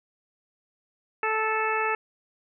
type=harmonic tone; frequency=438 Hz; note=A4; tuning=8 cents flat; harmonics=1 / 2 / 3 / 4 / 5 / 6; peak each=-30 / -29 / -29 / -31 / -34 / -32 dBFS; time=1.23-1.95 s; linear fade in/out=2 ms; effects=none